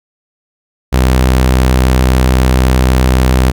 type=tone; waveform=sawtooth; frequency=63.8 Hz; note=C2; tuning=43 cents flat; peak=-3 dBFS; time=0.92-3.52 s; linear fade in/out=20 ms; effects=none